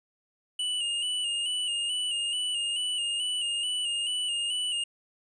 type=tone with vibrato; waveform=square; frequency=2900 Hz; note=F#7; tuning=35 cents flat; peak=-28 dBFS; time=0.59-4.84 s; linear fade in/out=5 ms; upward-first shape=square; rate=2.3 Hz; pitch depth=40 cents each way; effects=resampled to 22050 Hz